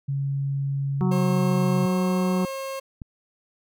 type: tone with pitch glide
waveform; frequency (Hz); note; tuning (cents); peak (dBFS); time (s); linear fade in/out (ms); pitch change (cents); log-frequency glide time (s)
sine; 138.59 to 137.24; C#3 to C#3; 0 to -17; -23; 0.08-1.86; 10; -17; 1.09-1.26
type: harmonic tone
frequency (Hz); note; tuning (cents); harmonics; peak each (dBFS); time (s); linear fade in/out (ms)
185; F#3; 0; 1 / 2 / 4 / 5 / 6 / 7; -21 / -29 / -38 / -37 / -39 / -43; 1.01-2.45; 0
type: tone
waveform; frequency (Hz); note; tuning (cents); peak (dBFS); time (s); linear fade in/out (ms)
30% pulse; 538; C5; +48; -27; 1.11-2.8; 10
type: click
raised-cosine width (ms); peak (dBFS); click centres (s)
5; -24; 3.018
effects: none